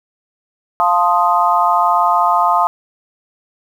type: chord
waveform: sine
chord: F dominant seventh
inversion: none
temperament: equal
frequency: 698.5 / 880 / 1046.5 / 1244.5 Hz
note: F5 / A5 / C6 / Eb6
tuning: 0 / 0 / 0 / 0 cents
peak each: -16 dBFS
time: 0.8-2.67 s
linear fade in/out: 0 ms
effects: 7-bit